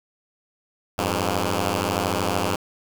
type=beating tone pair; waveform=5% pulse; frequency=88.1 / 101.1 Hz; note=F2 / G#2; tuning=+16 / -46 cents; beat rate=13 Hz; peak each=-13 / -13 dBFS; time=0.98-2.56 s; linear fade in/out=5 ms; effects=7-bit